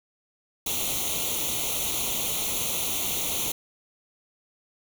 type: noise with comb filter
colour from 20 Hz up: white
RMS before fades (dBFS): -28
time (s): 0.66-3.52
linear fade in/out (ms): 5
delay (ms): 0.3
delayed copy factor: +0.9
effects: none